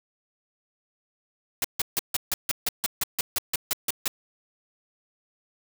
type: noise bursts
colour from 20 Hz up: white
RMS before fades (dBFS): -25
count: 15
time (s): 1.62-4.08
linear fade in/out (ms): 2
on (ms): 24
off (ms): 150
effects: none